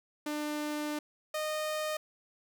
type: tone pair in turn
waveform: sawtooth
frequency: 298.9 / 615.7 Hz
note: D4 / D#5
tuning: +31 / -18 cents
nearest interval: octave + minor second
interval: 1251 cents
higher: second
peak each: -29 / -28 dBFS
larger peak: second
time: 0.26-0.99 / 1.34-1.97 s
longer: first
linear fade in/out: 5 ms
effects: none